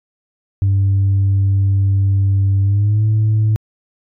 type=tone with pitch glide; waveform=sine; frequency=98 to 108.11 Hz; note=G2 to A2; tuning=0 to -30 cents; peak=-9 dBFS; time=0.62-3.56 s; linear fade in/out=0 ms; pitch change=+170 cents; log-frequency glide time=2.62-3.05 s; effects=tanh soft clip ceiling -9 dBFS